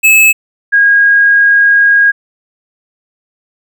square / sine tone pair in turn, 2596 / 1635.4 Hz, E7 / G#6, -27 / -27 cents, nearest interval minor sixth, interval 800 cents, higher first, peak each -4 dBFS, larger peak neither, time 0.03-0.33 / 0.72-2.12 s, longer second, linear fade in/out 20 ms, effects none

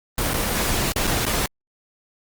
pink noise with dropouts, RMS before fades -22 dBFS, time 0.18-1.46 s, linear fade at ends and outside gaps 1 ms, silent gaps 0.335-0.341 / 0.921-0.961 / 1.071-1.074 / 1.253-1.265 s, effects Opus 24 kbps

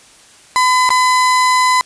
35% pulse tone with dropouts, 1010 Hz, B5, 39 cents sharp, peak -8 dBFS, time 0.56-1.81 s, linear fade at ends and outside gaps 0 ms, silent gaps 0.891-0.904 s, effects white hiss -44 dBFS RMS until 1.85 s + resampled to 22050 Hz

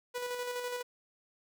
sawtooth tone with tremolo, 491.5 Hz, B4, 8 cents flat, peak -30 dBFS, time 0.14-0.83 s, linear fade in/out 20 ms, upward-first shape square, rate 12 Hz, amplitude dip 35%, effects none

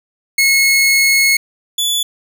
sawtooth tone pair in turn, 2178 / 3450 Hz, C#7 / A7, -31 / -35 cents, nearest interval minor sixth, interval 796 cents, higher second, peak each -6 / -11 dBFS, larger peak first, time 0.38-1.37 / 1.78-2.03 s, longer first, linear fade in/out 5 ms, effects none

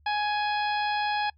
harmonic tone, 835 Hz, G#5, 9 cents sharp, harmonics 1 / 2 / 3 / 4 / 5 / 6, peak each -26 / -32 / -36 / -38 / -40 / -42 dBFS, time 0.06-1.3 s, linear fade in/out 5 ms, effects noise-tail reverb RT60 0.1 s tail -25 dB re dry + added 74 Hz sine -57 dBFS peak until 1.37 s

